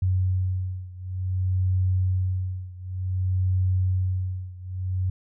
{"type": "beating tone pair", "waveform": "sine", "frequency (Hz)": [92.5, 93.05], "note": ["F#2", "F#2"], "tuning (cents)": [0, 10], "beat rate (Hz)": 0.55, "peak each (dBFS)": [-24, -26], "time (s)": [0.02, 5.1], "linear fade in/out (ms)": 5, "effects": []}